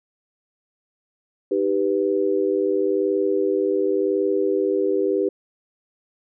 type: chord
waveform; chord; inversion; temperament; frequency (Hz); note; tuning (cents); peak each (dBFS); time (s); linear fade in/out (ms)
sine; Eb augmented; none; equal; 311.1 / 392 / 493.9; Eb4 / G4 / B4; 0 / 0 / 0; -25 / -20 / -24; 1.51-5.29; 5
effects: none